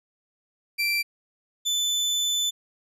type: tone pair in turn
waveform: 30% pulse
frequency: 2349 / 3509 Hz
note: D7 / A7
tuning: 0 / -5 cents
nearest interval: perfect fifth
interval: 695 cents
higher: second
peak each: -20 dBFS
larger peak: neither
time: 0.78-1.03 / 1.65-2.51 s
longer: second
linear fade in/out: 20 ms
effects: resampled to 32000 Hz